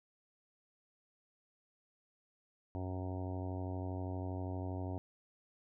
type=harmonic tone; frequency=92.5 Hz; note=F#2; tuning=in tune; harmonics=1 / 2 / 3 / 4 / 5 / 6 / 7 / 8 / 9 / 10; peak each=-39 / -51 / -44 / -49 / -54 / -54 / -50 / -52 / -57 / -55 dBFS; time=2.75-4.98 s; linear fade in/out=0 ms; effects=none